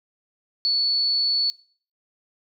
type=tone; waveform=sine; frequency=4435 Hz; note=C#8; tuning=in tune; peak=-18 dBFS; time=0.65-1.5 s; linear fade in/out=0 ms; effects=noise-tail reverb RT60 0.5 s tail -24 dB re dry